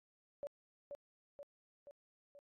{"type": "tone with echo", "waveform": "sine", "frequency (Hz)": 571, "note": "D5", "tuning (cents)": -49, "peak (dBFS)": -40, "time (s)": [0.43, 0.47], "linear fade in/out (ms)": 0, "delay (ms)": 480, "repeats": 4, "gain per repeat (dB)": -4, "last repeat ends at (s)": 2.39, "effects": ["AAC 64 kbps"]}